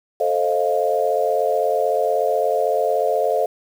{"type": "chord", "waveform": "sine", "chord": "F dominant seventh", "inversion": "first", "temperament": "equal with one note detuned", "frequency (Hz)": [440, 528.7, 622.3, 698.5], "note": ["A4", "C5", "Eb5", "F5"], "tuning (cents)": [0, 18, 0, 0], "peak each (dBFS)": -22, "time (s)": [0.2, 3.46], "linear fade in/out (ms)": 5, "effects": ["7-bit"]}